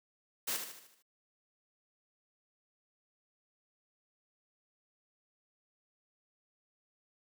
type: noise with echo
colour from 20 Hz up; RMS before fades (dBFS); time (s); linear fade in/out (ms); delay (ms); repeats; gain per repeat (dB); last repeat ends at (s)
white; -35; 0.47-0.57; 10; 76; 6; -6; 1.026
effects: high-pass 200 Hz 12 dB/octave